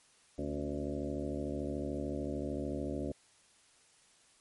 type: harmonic tone with a mistuned harmonic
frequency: 73.5 Hz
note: D2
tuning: 2 cents sharp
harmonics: 1 / 2 / 3 / 4 / 5 / 6 / 7 / 8 / 9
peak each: -42 / -44 / -43 / -39 / -42 / -50 / -44 / -44 / -50 dBFS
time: 0.38-3.12 s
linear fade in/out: 5 ms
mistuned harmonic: 4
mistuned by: -74 cents
effects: white hiss -65 dBFS RMS until 4.4 s + MP3 48 kbps